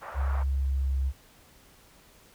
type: band-pass noise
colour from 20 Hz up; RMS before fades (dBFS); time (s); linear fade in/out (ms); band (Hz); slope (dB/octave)
white; -41; 0.01-0.44; 20; 570 to 1400; 24
type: tone with pitch glide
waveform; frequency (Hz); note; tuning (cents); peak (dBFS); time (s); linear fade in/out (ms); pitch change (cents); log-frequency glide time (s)
sine; 68.1 to 67.12; C#2 to C2; -30 to +45; -24; 0.14-1.13; 50; -25; 0.48-0.95
effects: pink hiss -57 dBFS RMS until 2.34 s